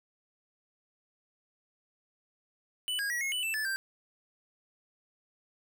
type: tone with pitch steps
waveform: square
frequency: 2981 / 1636 / 1922 / 2167 / 2978 / 2656 / 1740 / 1576 Hz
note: F#7 / G#6 / B6 / C#7 / F#7 / E7 / A6 / G6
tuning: +12 / -26 / -48 / -40 / +11 / +12 / -20 / +9 cents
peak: -31 dBFS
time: 2.88-3.76 s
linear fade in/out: 0 ms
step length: 110 ms
effects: none